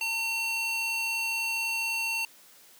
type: tone with high-pass filter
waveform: square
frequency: 908 Hz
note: A#5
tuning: 46 cents flat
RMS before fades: -30 dBFS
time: 0.01-2.25 s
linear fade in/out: 2 ms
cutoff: 2100 Hz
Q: 9.9
effects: white hiss -55 dBFS RMS until 2.79 s + high-pass 150 Hz 12 dB/octave